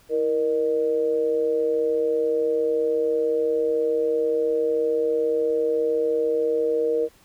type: tone with amplitude modulation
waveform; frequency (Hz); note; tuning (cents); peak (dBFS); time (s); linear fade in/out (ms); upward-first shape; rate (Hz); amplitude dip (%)
sine; 469; A#4; +11; -16; 0.09-7.09; 50; sine; 143; 70
effects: pink hiss -56 dBFS RMS until 7.24 s